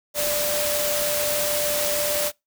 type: tone in noise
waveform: sine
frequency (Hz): 590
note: D5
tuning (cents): +8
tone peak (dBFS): -25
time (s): 0.14-2.32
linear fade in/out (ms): 50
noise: white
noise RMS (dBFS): -25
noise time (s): 0.14-2.32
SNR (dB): -3
effects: noise-tail reverb RT60 0.2 s tail -25 dB re dry